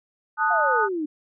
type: chord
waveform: sine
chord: D# diminished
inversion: second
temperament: equal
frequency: 880 / 1244.5 / 1480 Hz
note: A5 / D#6 / F#6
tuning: 0 / 0 / 0 cents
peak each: -23 dBFS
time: 0.37-0.89 s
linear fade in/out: 50 ms
type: exponential sweep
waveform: sine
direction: down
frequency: 732 to 291.6 Hz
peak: -24 dBFS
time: 0.5-1.06 s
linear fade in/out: 10 ms
effects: none